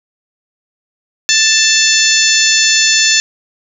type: harmonic tone with a mistuned harmonic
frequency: 883 Hz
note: A5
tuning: 6 cents sharp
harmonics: 2 / 3 / 4 / 5 / 6 / 7 / 8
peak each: -16 / -16 / -16 / -16 / -16 / -16 / -16 dBFS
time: 1.29-3.2 s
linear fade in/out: 0 ms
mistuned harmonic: 5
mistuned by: -19 cents
effects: none